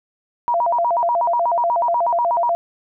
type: tone with vibrato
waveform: sine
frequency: 809 Hz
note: G#5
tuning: 46 cents flat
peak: -15 dBFS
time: 0.48-2.55 s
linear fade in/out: 0 ms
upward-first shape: square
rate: 8.2 Hz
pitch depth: 290 cents each way
effects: none